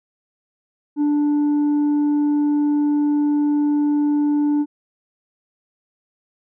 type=tone with tanh clipping; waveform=sine; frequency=293.7 Hz; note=D4; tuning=in tune; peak=-16 dBFS; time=0.96-4.66 s; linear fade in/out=50 ms; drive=3 dB; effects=none